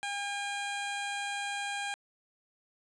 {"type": "tone", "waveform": "15% pulse", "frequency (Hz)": 807, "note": "G#5", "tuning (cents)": -50, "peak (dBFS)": -27, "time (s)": [0.03, 1.94], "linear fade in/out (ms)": 0, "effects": ["resampled to 22050 Hz"]}